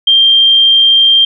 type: tone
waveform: sine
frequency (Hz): 3178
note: G7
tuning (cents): +23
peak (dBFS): -4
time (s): 0.07-1.25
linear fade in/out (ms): 5
effects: none